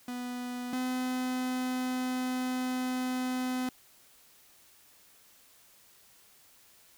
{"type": "tone pair in turn", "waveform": "45% pulse", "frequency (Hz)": [246.9, 254.1], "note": ["B3", "B3"], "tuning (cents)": [0, 49], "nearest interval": "unison", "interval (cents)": 49, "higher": "second", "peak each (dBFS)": [-35, -30], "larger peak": "second", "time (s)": [[0.08, 0.73], [0.73, 3.69]], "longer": "second", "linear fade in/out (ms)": 2, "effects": ["white hiss -60 dBFS RMS until 6.97 s"]}